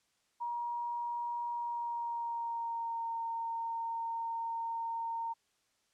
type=tone with pitch glide; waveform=sine; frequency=951 to 918.1 Hz; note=A#5 to A#5; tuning=+34 to -27 cents; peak=-34 dBFS; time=0.4-5.34 s; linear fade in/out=20 ms; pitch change=-61 cents; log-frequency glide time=1.53-3.12 s; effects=white hiss -75 dBFS RMS until 5.93 s + low-pass 8000 Hz 12 dB/octave

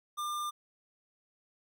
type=tone; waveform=square; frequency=1198 Hz; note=D6; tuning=34 cents sharp; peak=-34 dBFS; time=0.17-0.51 s; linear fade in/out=20 ms; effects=none

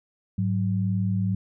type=tone pair together; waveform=sine; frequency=104.52 / 186.4 Hz; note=G#2 / F#3; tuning=+12 / +13 cents; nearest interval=minor seventh; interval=1001 cents; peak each=-24 / -25 dBFS; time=0.38-1.35 s; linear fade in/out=5 ms; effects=none

